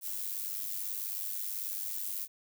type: noise with amplitude modulation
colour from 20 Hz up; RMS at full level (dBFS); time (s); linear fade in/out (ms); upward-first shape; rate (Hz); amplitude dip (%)
violet; -34; 0.01-2.28; 50; sine; 98.4; 65
effects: none